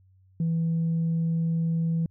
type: tone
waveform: sine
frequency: 164.81 Hz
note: E3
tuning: in tune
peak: -21 dBFS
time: 0.4-2.06 s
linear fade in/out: 2 ms
effects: tanh soft clip ceiling -20 dBFS + added 94 Hz sine -56 dBFS peak until 2.1 s